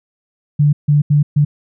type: tone bursts at uneven times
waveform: sine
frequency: 146.83 Hz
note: D3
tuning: in tune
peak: -8 dBFS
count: 4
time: 0.59-0.73 / 0.88-1.02 / 1.1-1.23 / 1.36-1.45 s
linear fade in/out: 10 ms
effects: none